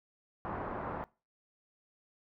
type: low-pass noise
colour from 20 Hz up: white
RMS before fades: -39 dBFS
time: 0.45-1.04 s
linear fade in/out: 0 ms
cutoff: 1200 Hz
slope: 24 dB/octave
effects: noise-tail reverb RT60 0.3 s tail -21 dB re dry